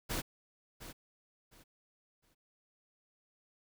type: noise with echo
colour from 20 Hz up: pink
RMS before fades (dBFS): -36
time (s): 0.09-0.22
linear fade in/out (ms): 20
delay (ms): 710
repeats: 3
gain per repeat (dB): -12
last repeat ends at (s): 2.35
effects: none

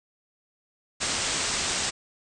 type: low-pass noise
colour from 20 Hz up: white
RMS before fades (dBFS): -28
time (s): 1-1.91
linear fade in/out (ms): 20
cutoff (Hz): 8600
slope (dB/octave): 96
effects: none

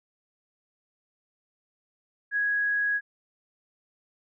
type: tone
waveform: sine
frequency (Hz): 1661.2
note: G#6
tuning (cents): 0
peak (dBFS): -23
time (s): 2.31-3.01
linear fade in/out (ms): 50
effects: none

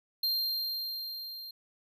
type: tone with level ramp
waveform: square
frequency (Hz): 4186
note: C8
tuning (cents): 0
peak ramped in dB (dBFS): -27 to -42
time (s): 0.23-1.51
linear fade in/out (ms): 5
effects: none

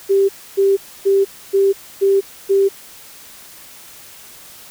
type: tone bursts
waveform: sine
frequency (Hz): 392.6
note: G4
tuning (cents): +3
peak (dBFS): -10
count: 6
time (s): 0.09-2.69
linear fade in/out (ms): 20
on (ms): 200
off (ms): 280
effects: white hiss -40 dBFS RMS until 4.7 s

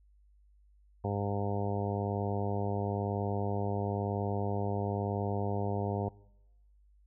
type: harmonic tone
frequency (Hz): 101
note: G#2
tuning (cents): -48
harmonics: 1 / 2 / 3 / 4 / 5 / 6 / 7 / 8 / 9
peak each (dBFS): -33 / -38 / -43 / -38 / -40 / -44 / -40 / -45 / -43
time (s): 1.04-6.09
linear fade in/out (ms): 5
effects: noise-tail reverb RT60 1.0 s tail -24 dB re dry + added 50 Hz sine -60 dBFS peak until 7.06 s

